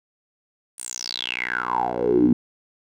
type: tone with band-pass filter sweep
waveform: 10% pulse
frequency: 61 Hz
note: B1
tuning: 21 cents flat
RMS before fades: -23 dBFS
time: 0.78-2.33 s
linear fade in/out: 5 ms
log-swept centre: 9700 to 240 Hz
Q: 10
effects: none